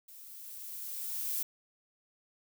violet noise with level ramp, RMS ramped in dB -52 to -33 dBFS, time 0.08-1.43 s, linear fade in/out 5 ms, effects none

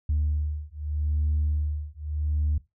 sine beating tone pair, 74.7 / 75.51 Hz, D2 / D2, +30 / +49 cents, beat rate 0.81 Hz, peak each -26 / -26 dBFS, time 0.09-2.58 s, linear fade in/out 5 ms, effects noise-tail reverb RT60 0.2 s tail -19 dB re dry + tanh soft clip ceiling -18 dBFS

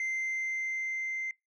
sine tone with level ramp, 2082 Hz, C7, 9 cents flat, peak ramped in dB -27 to -31 dBFS, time 0-1.31 s, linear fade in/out 2 ms, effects noise-tail reverb RT60 0.2 s tail -25 dB re dry + tanh soft clip ceiling -29 dBFS

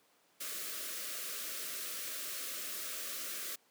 white band-stop noise, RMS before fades -41 dBFS, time 0.4-3.56 s, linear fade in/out 10 ms, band 670 to 1100 Hz, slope 96 dB/octave, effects pink hiss -69 dBFS RMS until 3.7 s + high-pass 300 Hz 12 dB/octave

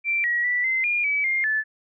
sine tone with pitch steps, 2350 / 1912 / 1965 / 2067 / 2417 / 2289 / 2117 / 1741 Hz, D7 / A#6 / B6 / C7 / D7 / D7 / C7 / A6, +1 / +43 / -9 / -22 / +49 / -45 / +20 / -19 cents, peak -20 dBFS, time 0.04-1.64 s, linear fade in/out 50 ms, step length 200 ms, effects none

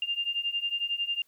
sine beating tone pair, 2794 / 2805 Hz, F7 / F7, 0 / +7 cents, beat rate 11 Hz, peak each -32 / -30 dBFS, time 0.02-1.22 s, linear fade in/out 2 ms, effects white hiss -68 dBFS RMS until 1.27 s

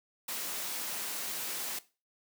white noise, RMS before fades -37 dBFS, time 0.28-1.79 s, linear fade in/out 5 ms, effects noise-tail reverb RT60 0.3 s tail -17 dB re dry + high-pass 200 Hz 12 dB/octave

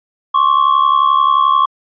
triangle ring-modulated tone, 1101 Hz, C#6, 12 cents flat, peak -4 dBFS, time 0.34-1.66 s, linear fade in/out 10 ms, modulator 35.7 Hz, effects resampled to 11025 Hz

